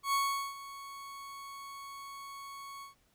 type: tone with ADSR envelope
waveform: 40% pulse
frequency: 1108.7 Hz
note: C#6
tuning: in tune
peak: -26 dBFS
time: 0.03-2.95 s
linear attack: 100 ms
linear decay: 410 ms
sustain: -17 dB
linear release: 130 ms
effects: pink hiss -71 dBFS RMS until 3.14 s